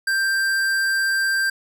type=tone with hard clipping; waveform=sine; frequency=1577 Hz; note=G6; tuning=10 cents sharp; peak=-20 dBFS; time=0.07-1.5 s; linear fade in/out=5 ms; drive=14 dB; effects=none